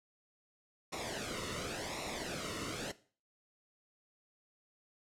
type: noise with flanger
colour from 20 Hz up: pink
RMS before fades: -40 dBFS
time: 0.92-2.92 s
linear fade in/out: 10 ms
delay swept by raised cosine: 0.63 to 1.25 ms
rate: 0.91 Hz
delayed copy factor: -0.75
effects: noise-tail reverb RT60 0.4 s tail -17 dB re dry + low-pass 8000 Hz 12 dB/octave